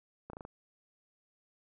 slowing click train, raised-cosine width 1 ms, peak -30 dBFS, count 5, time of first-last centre 0.3-0.451 s, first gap 33 ms, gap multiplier 1.09, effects none

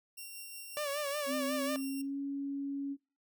5% pulse tone with tremolo, 2749 Hz, F7, 28 cents flat, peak -34 dBFS, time 0.17-2.02 s, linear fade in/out 10 ms, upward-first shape sine, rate 5.5 Hz, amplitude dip 25%
sawtooth tone with vibrato, 578 Hz, D5, 28 cents flat, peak -30 dBFS, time 0.77-1.76 s, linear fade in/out 0 ms, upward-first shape sine, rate 5.5 Hz, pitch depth 70 cents each way
sine tone with pitch glide, 261.6 to 278.8 Hz, C4 to C#4, 0 to +10 cents, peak -34 dBFS, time 1.26-2.97 s, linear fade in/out 50 ms, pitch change +110 cents, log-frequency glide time 1.49-2.18 s
effects noise-tail reverb RT60 0.3 s tail -19 dB re dry

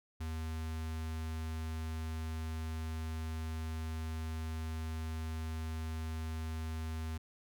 square tone with notch filter, 80 Hz, D#2, 49 cents sharp, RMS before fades -39 dBFS, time 0.2-7.18 s, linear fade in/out 10 ms, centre 510 Hz, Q 1.5, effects none

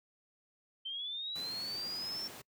sine linear sweep, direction up, 3097 to 5470 Hz, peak -37 dBFS, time 0.85-2.28 s, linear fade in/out 10 ms
pink noise, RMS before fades -48 dBFS, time 1.35-2.42 s, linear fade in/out 10 ms
effects noise-tail reverb RT60 0.1 s tail -25 dB re dry + high-pass 150 Hz 12 dB/octave

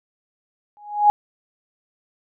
sine tone with exponential growth, 830.6 Hz, G#5, in tune, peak -7 dBFS, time 0.77-1.1 s, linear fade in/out 0 ms, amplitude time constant 70 ms, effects none

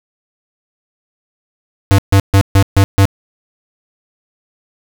square tone bursts, 98 Hz, G2, in tune, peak -6 dBFS, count 6, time 1.91-3.054 s, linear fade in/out 0 ms, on 74 ms, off 140 ms, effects none

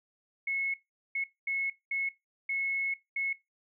sine tone bursts at uneven times, 2186 Hz, C#7, 25 cents flat, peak -29 dBFS, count 6, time 0.47-0.74 / 1.15-1.24 / 1.47-1.7 / 1.91-2.09 / 2.49-2.94 / 3.16-3.33 s, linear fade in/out 5 ms, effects noise-tail reverb RT60 0.2 s tail -18 dB re dry

